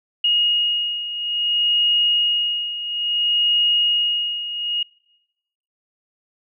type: beating tone pair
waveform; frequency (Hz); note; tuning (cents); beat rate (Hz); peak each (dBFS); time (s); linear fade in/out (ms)
sine; 2871 / 2871.59; F7 / F7; +47 / +48; 0.59; -18 / -23; 0.24-4.83; 5
effects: noise-tail reverb RT60 1.0 s tail -25 dB re dry